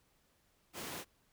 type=high-pass noise; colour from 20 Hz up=pink; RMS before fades=-44 dBFS; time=0.73-1.05 s; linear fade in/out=50 ms; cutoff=160 Hz; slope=12 dB/octave; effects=pink hiss -73 dBFS RMS until 1.32 s